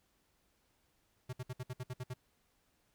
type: tone bursts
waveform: square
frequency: 126.2 Hz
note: B2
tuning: 38 cents sharp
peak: -39 dBFS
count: 9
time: 1.29-2.139 s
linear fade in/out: 10 ms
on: 41 ms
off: 60 ms
effects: pink hiss -75 dBFS RMS until 2.94 s